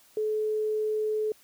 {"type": "tone", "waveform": "sine", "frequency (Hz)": 430, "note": "A4", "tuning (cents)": -40, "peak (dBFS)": -25, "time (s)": [0.17, 1.32], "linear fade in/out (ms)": 2, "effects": ["white hiss -59 dBFS RMS until 1.43 s"]}